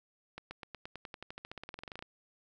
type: accelerating click train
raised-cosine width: 0.3 ms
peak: -27 dBFS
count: 24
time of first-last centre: 0.38-2.025 s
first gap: 130 ms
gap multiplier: 0.94
effects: none